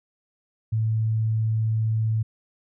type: tone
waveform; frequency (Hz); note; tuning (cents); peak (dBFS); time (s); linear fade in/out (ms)
sine; 110.6; A2; +9; -20; 0.72-2.23; 10
effects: none